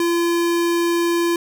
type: tone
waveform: square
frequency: 341.6 Hz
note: F4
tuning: 38 cents flat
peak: -17 dBFS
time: 0-1.36 s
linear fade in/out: 2 ms
effects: none